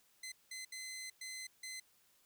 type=tone bursts at uneven times; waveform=15% pulse; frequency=2048 Hz; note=C7; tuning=38 cents flat; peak=-38 dBFS; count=5; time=0.23-0.32 / 0.51-0.65 / 0.72-1.1 / 1.21-1.47 / 1.63-1.8 s; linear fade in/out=5 ms; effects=white hiss -71 dBFS RMS until 2.25 s